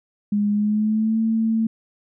sine tone with pitch glide, 206.2 to 223.6 Hz, G#3 to A3, -12 to +28 cents, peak -17 dBFS, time 0.32-1.67 s, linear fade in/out 5 ms, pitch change +140 cents, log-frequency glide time 0.51-1.2 s, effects none

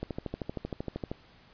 click train, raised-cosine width 2 ms, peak -20 dBFS, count 15, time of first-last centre 0.03-1.115 s, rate 12.9 Hz, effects pink hiss -58 dBFS RMS until 1.53 s + resampled to 11025 Hz

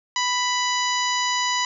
harmonic tone, 990 Hz, B5, 4 cents sharp, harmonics 1 / 2 / 3 / 4 / 5 / 6 / 7, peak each -24 / -27 / -29 / -30 / -31 / -32 / -32 dBFS, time 0.16-1.65 s, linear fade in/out 2 ms, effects none

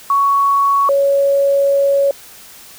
sine tone pair in turn, 1116 / 557.4 Hz, C#6 / C#5, +11 / +9 cents, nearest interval octave, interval 1202 cents, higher first, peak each -10 dBFS, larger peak neither, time 0.1-0.89 / 0.89-2.11 s, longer second, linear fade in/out 2 ms, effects white hiss -39 dBFS RMS until 2.78 s

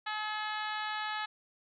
harmonic tone, 427.1 Hz, G#4, 48 cents sharp, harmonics 2 / 3 / 4 / 5 / 6 / 7 / 8 / 9 / 10, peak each -38 / -40 / -39 / -46 / -47 / -47 / -47 / -48 / -51 dBFS, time 0.06-1.26 s, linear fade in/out 10 ms, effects none

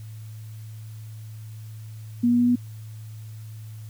sine tone with pitch steps, 239.6 / 241.1 / 242.7 / 244.2 Hz, A#3 / B3 / B3 / B3, +48 / -41 / -30 / -19 cents, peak -16 dBFS, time 2.23-2.558 s, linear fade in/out 10 ms, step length 82 ms, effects added 109 Hz sine -36 dBFS peak until 3.89 s + white hiss -55 dBFS RMS until 3.89 s

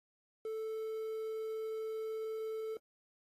triangle tone with quantisation, 440 Hz, A4, in tune, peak -35 dBFS, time 0.45-2.77 s, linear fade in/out 2 ms, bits 10, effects AAC 32 kbps

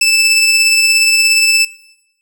20% pulse tone with tremolo, 2637 Hz, E7, in tune, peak -3 dBFS, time 0.01-1.65 s, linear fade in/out 5 ms, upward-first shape sine, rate 17 Hz, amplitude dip 30%, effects noise-tail reverb RT60 0.9 s tail -19 dB re dry

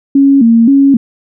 sine tone with vibrato, 251.9 Hz, B3, 34 cents sharp, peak -3 dBFS, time 0.15-0.97 s, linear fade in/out 5 ms, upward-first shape square, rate 1.9 Hz, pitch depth 160 cents each way, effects none

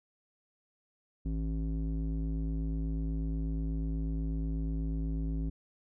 square tone with low-pass filter, 54.1 Hz, A1, 29 cents flat, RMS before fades -33 dBFS, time 1.25-5.5 s, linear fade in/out 10 ms, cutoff 250 Hz, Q 2.4, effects none

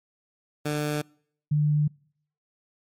15% pulse / sine tone pair in turn, 149.2 / 149.2 Hz, D3 / D3, +28 / +28 cents, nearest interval unison, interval 0 cents, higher neither, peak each -19 dBFS, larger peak neither, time 0.65-1.02 / 1.51-1.88 s, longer neither, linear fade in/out 10 ms, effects noise-tail reverb RT60 0.6 s tail -26 dB re dry + MP3 64 kbps

